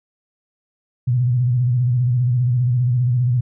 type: tone with vibrato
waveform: sine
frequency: 123.47 Hz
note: B2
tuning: in tune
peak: -14 dBFS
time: 1.07-3.41 s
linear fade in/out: 10 ms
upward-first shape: square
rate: 15 Hz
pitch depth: 63 cents each way
effects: none